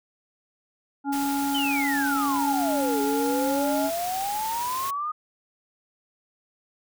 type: harmonic tone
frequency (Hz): 279.7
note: C#4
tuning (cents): +16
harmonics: 1 / 3 / 5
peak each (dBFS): -25 / -28 / -38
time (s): 1.04-3.91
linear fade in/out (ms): 50
type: noise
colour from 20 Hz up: white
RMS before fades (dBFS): -35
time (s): 1.12-4.91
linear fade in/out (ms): 10
type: exponential two-way sweep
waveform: sine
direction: down then up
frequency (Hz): 3136 to 415.3 to 1246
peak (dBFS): -26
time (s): 1.54-5.12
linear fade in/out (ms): 10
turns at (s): 3.01
effects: none